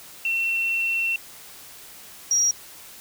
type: tone pair in turn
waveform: sine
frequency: 2708 / 5690 Hz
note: E7 / F8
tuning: +46 / +31 cents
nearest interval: octave + minor second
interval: 1285 cents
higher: second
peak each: -21 / -17 dBFS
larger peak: second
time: 0.25-1.16 / 2.31-2.51 s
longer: first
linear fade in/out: 2 ms
effects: white hiss -44 dBFS RMS until 3 s